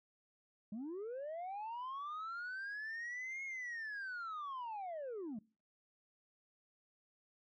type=linear two-way sweep; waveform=sine; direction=up then down; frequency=197.2 to 2177 to 197.2 Hz; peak=-39 dBFS; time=0.72-5.39 s; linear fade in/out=5 ms; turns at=3.44 s; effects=noise-tail reverb RT60 0.4 s tail -26 dB re dry + tanh soft clip ceiling -40 dBFS